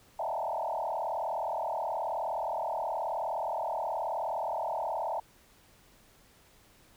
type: tone with frequency modulation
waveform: sine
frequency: 771 Hz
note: G5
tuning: 29 cents flat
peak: -30 dBFS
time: 0.19-5.2 s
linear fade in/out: 5 ms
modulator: 39 Hz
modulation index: 4.2
effects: pink hiss -61 dBFS RMS until 6.96 s